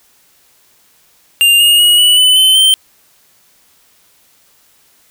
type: tone with pitch steps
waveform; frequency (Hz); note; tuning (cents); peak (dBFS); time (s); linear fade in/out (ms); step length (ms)
square; 2798 / 2849 / 2900 / 2952 / 3006 / 3060 / 3115; F7 / F7 / F#7 / F#7 / F#7 / G7 / G7; +3 / +34 / -35 / -5 / +27 / -42 / -12; -6; 1.41-2.74; 0; 190
effects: white hiss -51 dBFS RMS until 5.1 s